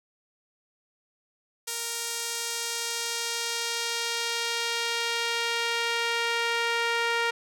sawtooth tone with band-pass filter sweep, 466.2 Hz, A#4, in tune, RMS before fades -29 dBFS, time 1.67-7.31 s, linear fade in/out 10 ms, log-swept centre 8600 to 2000 Hz, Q 0.9, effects none

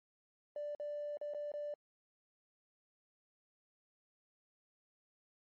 triangle tone with dropouts, 588 Hz, D5, 2 cents sharp, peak -35 dBFS, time 0.56-1.74 s, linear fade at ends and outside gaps 2 ms, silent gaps 0.75-0.798 / 1.172-1.213 / 1.337-1.346 / 1.518-1.538 s, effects tanh soft clip ceiling -36 dBFS + MP3 32 kbps

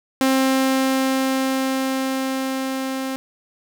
sawtooth tone with level ramp, 264.9 Hz, C4, 22 cents sharp, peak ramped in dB -11 to -20 dBFS, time 0.21-3.16 s, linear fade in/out 0 ms, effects none

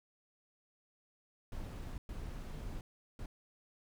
brown noise bursts at uneven times, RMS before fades -43 dBFS, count 3, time 1.52-1.98 / 2.09-2.81 / 3.19-3.26 s, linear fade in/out 2 ms, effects none

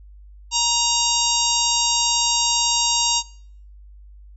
harmonic tone, 938 Hz, A#5, 11 cents sharp, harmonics 1 / 3 / 4 / 5 / 6 / 7 / 8, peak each -25 / -25 / -25 / -25 / -25 / -25 / -25 dBFS, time 0.51-3.23 s, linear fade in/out 50 ms, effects noise-tail reverb RT60 0.6 s tail -24 dB re dry + added 50 Hz sine -41 dBFS peak until 4.36 s

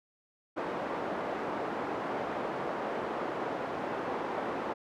pink band-pass noise, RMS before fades -35 dBFS, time 0.56-4.74 s, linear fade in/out 20 ms, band 350 to 1100 Hz, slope 12 dB/octave, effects none

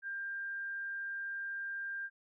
sine tone, 1594 Hz, G6, 28 cents sharp, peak -37 dBFS, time 0.02-2.1 s, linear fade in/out 50 ms, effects none

